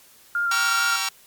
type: tone with vibrato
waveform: sine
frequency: 1396.9 Hz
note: F6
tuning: in tune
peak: -20 dBFS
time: 0.35-0.96 s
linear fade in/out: 2 ms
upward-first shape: square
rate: 4.5 Hz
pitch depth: 14 cents each way
type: chord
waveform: 10% pulse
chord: G diminished seventh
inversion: none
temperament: just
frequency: 784 / 940.8 / 1128.9 / 1354.7 Hz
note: G5 / Bb5 / Db6 / Fb6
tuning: 0 / +16 / +31 / +47 cents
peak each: -23 / -22 / -21 / -19 dBFS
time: 0.51-1.09 s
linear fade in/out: 5 ms
effects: white hiss -52 dBFS RMS until 1.26 s + MP3 96 kbps